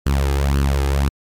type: tone with flanger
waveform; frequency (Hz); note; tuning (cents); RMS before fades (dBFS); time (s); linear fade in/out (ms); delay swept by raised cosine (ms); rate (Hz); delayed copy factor
sawtooth; 69.3; C#2; 0; -17; 0.06-1.09; 5; 0.66 to 2.46; 1.9; +0.7
effects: MP3 96 kbps